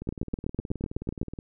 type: two click trains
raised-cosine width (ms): 3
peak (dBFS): -23 / -15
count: 27 / 10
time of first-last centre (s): 0.02-1.388 / 0.09-1.215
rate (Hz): 19 / 8
effects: none